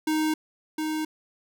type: tone with echo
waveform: square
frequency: 311.1 Hz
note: D#4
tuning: in tune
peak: -23 dBFS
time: 0.07-0.34 s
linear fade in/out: 5 ms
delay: 710 ms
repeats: 1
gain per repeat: -4 dB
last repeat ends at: 1.05 s
effects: none